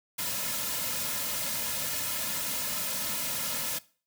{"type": "noise with comb filter", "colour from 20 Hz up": "white", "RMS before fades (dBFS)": -32, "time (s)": [0.18, 3.79], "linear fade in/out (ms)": 10, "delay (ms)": 2.6, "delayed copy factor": -0.85, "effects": ["noise-tail reverb RT60 0.4 s tail -20 dB re dry"]}